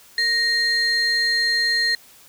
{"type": "tone pair together", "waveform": "sine", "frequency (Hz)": [1866, 4194], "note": ["A#6", "C8"], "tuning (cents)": [1, 3], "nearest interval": "octave + major second", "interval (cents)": 1402, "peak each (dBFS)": -18, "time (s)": [0.18, 1.95], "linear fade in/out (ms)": 2, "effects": ["tanh soft clip ceiling -14 dBFS", "white hiss -49 dBFS RMS until 2.28 s"]}